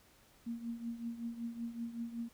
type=tone with tremolo; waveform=sine; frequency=233.1 Hz; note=A#3; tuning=in tune; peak=-35 dBFS; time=0.46-2.29 s; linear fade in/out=10 ms; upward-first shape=triangle; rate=5.3 Hz; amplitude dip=80%; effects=pink hiss -65 dBFS RMS until 2.33 s